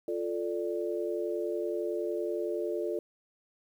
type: chord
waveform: sine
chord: D minor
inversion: first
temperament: equal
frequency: 349.2 / 440 / 587.3 Hz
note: F4 / A4 / D5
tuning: 0 / 0 / 0 cents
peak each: -33 / -34 / -36 dBFS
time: 0.08-2.99 s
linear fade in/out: 2 ms
effects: 10-bit